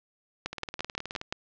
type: two click trains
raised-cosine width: 0.2 ms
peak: -13 / -18 dBFS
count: 6 / 14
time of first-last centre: 0.46-1.325 / 0.53-1.214 s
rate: 5.78 / 19 Hz
effects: low-pass 5000 Hz 12 dB/octave